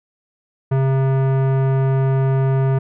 sine tone with tanh clipping, 133.9 Hz, C3, 40 cents sharp, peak -16 dBFS, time 0.71-2.79 s, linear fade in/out 10 ms, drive 18 dB, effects none

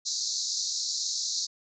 pink band-pass noise, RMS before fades -31 dBFS, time 0.05-1.47 s, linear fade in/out 20 ms, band 4000 to 7000 Hz, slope 96 dB/octave, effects none

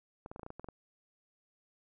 clicks, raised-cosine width 1 ms, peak -30 dBFS, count 10, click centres 0.261 / 0.315 / 0.361 / 0.395 / 0.432 / 0.464 / 0.504 / 0.596 / 0.644 / 0.687 s, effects none

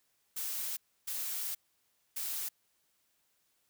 blue noise bursts at uneven times, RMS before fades -37 dBFS, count 3, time 0.36-0.77 / 1.07-1.55 / 2.16-2.49 s, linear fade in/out 10 ms, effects white hiss -75 dBFS RMS until 3.69 s

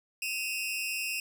sawtooth tone pair together, 2531 / 2741 Hz, D#7 / F7, +29 / -33 cents, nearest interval minor second, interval 138 cents, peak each -31 / -31 dBFS, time 0.22-1.2 s, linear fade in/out 2 ms, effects none

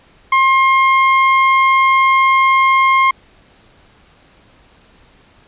30% pulse tone, 1066 Hz, C6, 32 cents sharp, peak -6 dBFS, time 0.32-3.11 s, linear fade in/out 5 ms, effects pink hiss -49 dBFS RMS until 5.47 s + resampled to 8000 Hz

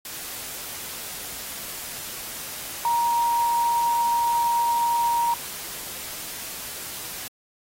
sine tone in noise, 941 Hz, A#5, 16 cents sharp, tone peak -19 dBFS, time 2.85-5.34 s, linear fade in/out 2 ms, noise white, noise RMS -35 dBFS, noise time 0.05-7.28 s, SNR +13 dB, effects AAC 48 kbps

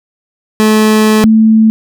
30% pulse / sine tone pair in turn, 216 / 220.4 Hz, A3 / A3, -32 / +3 cents, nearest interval unison, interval 35 cents, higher second, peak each -3 dBFS, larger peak neither, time 0.6-1.24 / 1.24-1.7 s, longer first, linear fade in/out 0 ms, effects none

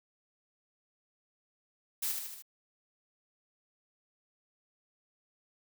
blue noise with echo, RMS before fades -33 dBFS, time 2.02-2.12 s, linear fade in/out 10 ms, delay 76 ms, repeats 4, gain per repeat -4 dB, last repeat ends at 2.424 s, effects none

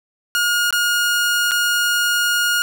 sawtooth tone with dropouts, 1430 Hz, F6, 41 cents sharp, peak -12 dBFS, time 0.35-2.62 s, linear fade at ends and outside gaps 0 ms, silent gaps 0.707-0.726 / 1.511-1.517 s, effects none

